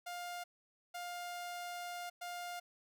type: tone bursts at uneven times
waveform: sawtooth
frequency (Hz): 705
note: F5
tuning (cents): +16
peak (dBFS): -38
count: 3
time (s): 0.06-0.44 / 0.94-2.1 / 2.21-2.6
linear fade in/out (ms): 10
effects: none